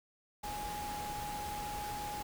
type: tone in noise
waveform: sine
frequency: 830.6 Hz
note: G#5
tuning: in tune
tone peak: -39 dBFS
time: 0.43-2.23 s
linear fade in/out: 10 ms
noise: pink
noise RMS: -44 dBFS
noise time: 0.43-2.23 s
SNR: +2 dB
effects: none